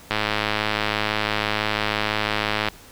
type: click train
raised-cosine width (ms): 0.3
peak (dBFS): -5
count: 274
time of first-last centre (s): 0.11-2.685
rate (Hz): 106
effects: pink hiss -46 dBFS RMS until 2.91 s